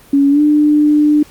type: tone with pitch glide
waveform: sine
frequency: 280 to 298.4 Hz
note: C#4 to D4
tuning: +18 to +28 cents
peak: -7 dBFS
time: 0.13-1.23 s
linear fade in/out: 5 ms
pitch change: +110 cents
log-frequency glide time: 0.3-0.41 s
effects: pink hiss -43 dBFS RMS until 1.3 s + Opus 32 kbps